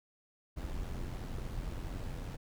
brown noise with amplitude modulation, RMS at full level -37 dBFS, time 0.56-2.37 s, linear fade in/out 20 ms, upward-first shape sine, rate 88.7 Hz, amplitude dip 50%, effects none

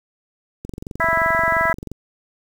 click train, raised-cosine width 3 ms, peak -18 dBFS, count 30, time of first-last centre 0.65-1.916 s, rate 22.9 Hz
harmonic tone, 329.6 Hz, E4, in tune, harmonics 2 / 3 / 4 / 5 / 6, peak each -22 / -22 / -22 / -22 / -22 dBFS, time 1-1.73 s, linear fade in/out 5 ms
effects 7-bit

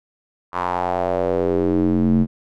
square tone with band-pass filter sweep, 44.62 Hz, F1, 38 cents sharp, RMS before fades -19 dBFS, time 0.52-2.27 s, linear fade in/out 50 ms, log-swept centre 1100 to 200 Hz, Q 3.6, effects none

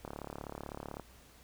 click train, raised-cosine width 1 ms, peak -27 dBFS, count 35, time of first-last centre 0.05-0.997 s, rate 35.9 Hz, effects added 61 Hz sine -61 dBFS peak until 1.43 s + pink hiss -60 dBFS RMS until 1.43 s

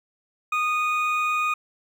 triangle tone pair together, 1234.9 / 2477 Hz, D#6 / D#7, -13 / -8 cents, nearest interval octave, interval 1205 cents, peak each -21 / -24 dBFS, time 0.52-1.54 s, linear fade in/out 5 ms, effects none

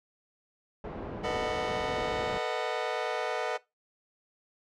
white low-pass noise, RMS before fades -39 dBFS, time 0.84-2.38 s, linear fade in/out 2 ms, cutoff 560 Hz, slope 12 dB/octave
sawtooth chord, B dominant seventh, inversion third, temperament just, 444.5 / 493.9 / 617.4 / 740.8 Hz, A4 / B4 / D#5 / F#5, +18 / 0 / -14 / +2 cents, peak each -31 dBFS, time 1.23-3.58 s, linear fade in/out 20 ms
effects noise-tail reverb RT60 0.2 s tail -19 dB re dry + low-pass 4000 Hz 12 dB/octave

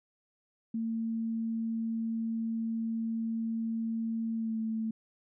sine tone with pitch glide, 226.2 to 222.1 Hz, A3 to A3, +48 to +16 cents, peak -30 dBFS, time 0.74-4.91 s, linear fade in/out 5 ms, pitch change -32 cents, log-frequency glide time 4.34-4.57 s, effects none

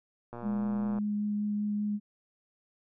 click train, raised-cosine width 1 ms, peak -28 dBFS, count 79, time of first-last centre 0.33-0.985 s, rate 119 Hz
sine tone with vibrato, 208 Hz, G#3, 3 cents sharp, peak -28 dBFS, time 0.42-2 s, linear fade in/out 50 ms, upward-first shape sine, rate 5.1 Hz, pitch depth 8 cents each way
effects none

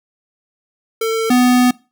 square tone pair in turn, 448.6 / 248.7 Hz, A4 / B3, +34 / +12 cents, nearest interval minor seventh, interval 1022 cents, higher first, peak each -16 / -10 dBFS, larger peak second, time 1.01-1.3 / 1.3-1.71 s, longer second, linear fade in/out 5 ms, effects noise-tail reverb RT60 0.3 s tail -22 dB re dry

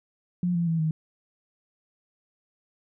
sine tone with pitch steps, 177.4 / 170.57 / 164 / 157.68 Hz, F3 / F3 / E3 / D#3, +27 / -41 / -9 / +23 cents, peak -22 dBFS, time 0.43-0.91 s, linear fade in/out 2 ms, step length 120 ms, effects none

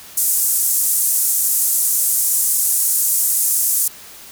white band-pass noise, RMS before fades -17 dBFS, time 0.17-3.88 s, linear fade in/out 5 ms, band 7400 to 14000 Hz, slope 24 dB/octave, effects white hiss -39 dBFS RMS until 4.31 s

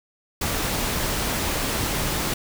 pink noise, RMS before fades -25 dBFS, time 0.41-2.34 s, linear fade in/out 5 ms, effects none

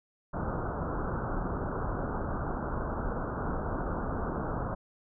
pink low-pass noise, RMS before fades -33 dBFS, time 0.33-4.75 s, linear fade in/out 10 ms, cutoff 1500 Hz, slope 96 dB/octave, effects none

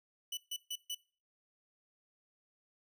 sawtooth tone bursts, 2972 Hz, F#7, 7 cents sharp, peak -34 dBFS, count 4, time 0.32-0.948 s, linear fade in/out 5 ms, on 52 ms, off 140 ms, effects noise-tail reverb RT60 0.4 s tail -23 dB re dry

